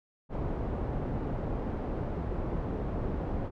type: low-pass noise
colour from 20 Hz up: pink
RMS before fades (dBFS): -33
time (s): 0.29-3.51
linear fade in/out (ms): 50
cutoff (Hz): 660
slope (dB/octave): 12
effects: none